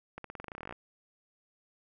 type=accelerating click train; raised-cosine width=0.5 ms; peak=-26 dBFS; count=17; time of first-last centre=0.18-0.725 s; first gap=63 ms; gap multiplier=0.91; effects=none